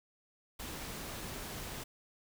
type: noise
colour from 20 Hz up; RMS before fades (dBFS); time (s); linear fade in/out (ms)
pink; -43; 0.59-1.84; 10
effects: none